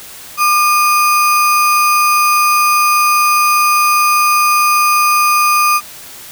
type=tone with sample-and-hold; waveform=sine; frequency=1200 Hz; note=D6; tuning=37 cents sharp; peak=-8 dBFS; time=0.37-5.81 s; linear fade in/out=50 ms; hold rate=3675 Hz; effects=white hiss -33 dBFS RMS until 6.31 s